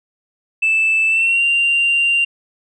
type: tone with pitch glide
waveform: sine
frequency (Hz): 2637 to 2776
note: E7 to F7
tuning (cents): 0 to -11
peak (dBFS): -11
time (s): 0.62-2.25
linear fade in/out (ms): 10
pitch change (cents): +89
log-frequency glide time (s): 1.08-1.43
effects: tanh soft clip ceiling -9 dBFS